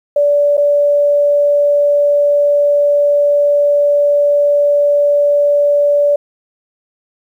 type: tone with dropouts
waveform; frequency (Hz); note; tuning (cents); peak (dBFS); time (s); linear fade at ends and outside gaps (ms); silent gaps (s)
sine; 579; D5; -25; -8; 0.16-6.16; 5; 0.57-0.577
effects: 8-bit